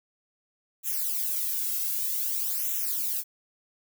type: noise with flanger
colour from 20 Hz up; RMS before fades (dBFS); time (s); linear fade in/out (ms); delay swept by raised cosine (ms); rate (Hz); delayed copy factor
violet; -29; 0.83-3.24; 50; 0.21 to 1.71; 0.53; -0.95
effects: none